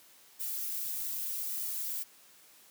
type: noise with flanger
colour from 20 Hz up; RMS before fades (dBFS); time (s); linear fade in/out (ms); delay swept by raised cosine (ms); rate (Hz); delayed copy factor
violet; -36; 0.39-2.04; 20; 1.8 to 3.5; 0.84; -0.7
effects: white hiss -59 dBFS RMS until 2.7 s + high-pass 150 Hz 12 dB/octave